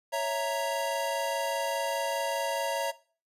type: chord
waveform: square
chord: A# diminished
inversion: first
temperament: equal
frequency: 554.4 / 659.3 / 932.3 Hz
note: C#5 / E5 / A#5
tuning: 0 / 0 / 0 cents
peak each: -33 dBFS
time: 0.12-2.92 s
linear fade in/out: 20 ms
effects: noise-tail reverb RT60 0.4 s tail -19 dB re dry + resampled to 32000 Hz